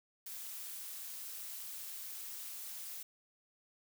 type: noise with amplitude modulation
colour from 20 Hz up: blue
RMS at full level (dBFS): -43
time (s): 0.26-3.03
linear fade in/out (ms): 5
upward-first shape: sine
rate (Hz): 215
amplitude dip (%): 55
effects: none